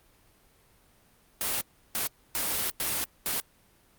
white noise bursts at uneven times, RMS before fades -29 dBFS, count 5, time 1.41-1.61 / 1.95-2.07 / 2.35-2.7 / 2.8-3.04 / 3.26-3.4 s, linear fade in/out 0 ms, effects pink hiss -62 dBFS RMS until 3.98 s + Opus 32 kbps

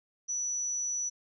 sine tone, 5920 Hz, F#8, in tune, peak -30 dBFS, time 0.28-1.1 s, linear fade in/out 20 ms, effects none

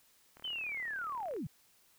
click train, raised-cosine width 0.5 ms, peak -39 dBFS, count 38, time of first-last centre 0.37-1.365 s, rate 37.2 Hz
sine linear sweep, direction down, 3104 to 108.2 Hz, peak -36 dBFS, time 0.44-1.47 s, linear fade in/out 5 ms
effects white hiss -67 dBFS RMS until 1.98 s

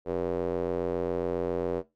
square tone with band-pass filter, 43.65 Hz, F1, in tune, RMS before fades -30 dBFS, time 0.05-1.83 s, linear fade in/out 50 ms, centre 470 Hz, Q 3, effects noise-tail reverb RT60 0.2 s tail -17 dB re dry

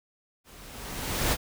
pink noise with level ramp, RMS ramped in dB -52 to -23 dBFS, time 0.44-1.37 s, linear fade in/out 50 ms, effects none

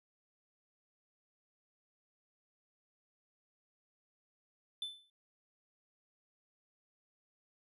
triangle tone with exponential decay, 3520 Hz, A7, in tune, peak -33 dBFS, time 4.82-5.1 s, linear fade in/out 2 ms, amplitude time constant 60 ms, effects resampled to 32000 Hz

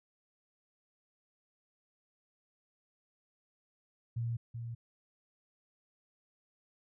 sine tone with echo, 116.8 Hz, A#2, 4 cents sharp, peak -32 dBFS, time 4.16-4.37 s, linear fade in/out 10 ms, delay 380 ms, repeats 1, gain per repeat -6 dB, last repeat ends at 4.75 s, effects none

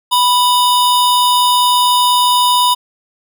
square tone pair together, 987.8 / 3678 Hz, B5 / A#7, 0 / -24 cents, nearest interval octave + major seventh, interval 2276 cents, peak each -11 / -16 dBFS, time 0.11-2.75 s, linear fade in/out 20 ms, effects none

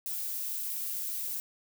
violet noise, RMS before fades -35 dBFS, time 0.06-1.4 s, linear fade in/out 0 ms, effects none

